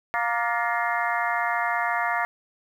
harmonic tone with a mistuned harmonic, 234.4 Hz, A#3, 10 cents sharp, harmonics 3 / 4 / 5 / 6 / 7 / 8 / 9, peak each -28 / -29 / -30 / -31 / -31 / -32 / -33 dBFS, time 0.14-2.25 s, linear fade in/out 0 ms, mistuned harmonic 7, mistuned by +89 cents, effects 9-bit

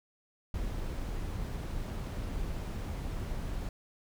brown noise, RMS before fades -36 dBFS, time 0.54-3.69 s, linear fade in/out 2 ms, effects none

